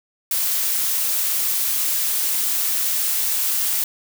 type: noise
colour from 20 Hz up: blue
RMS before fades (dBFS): -21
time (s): 0.31-3.84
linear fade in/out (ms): 2
effects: none